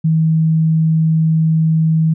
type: tone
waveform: sine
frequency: 160 Hz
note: D#3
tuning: 49 cents sharp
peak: -10 dBFS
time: 0.04-2.14 s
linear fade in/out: 10 ms
effects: none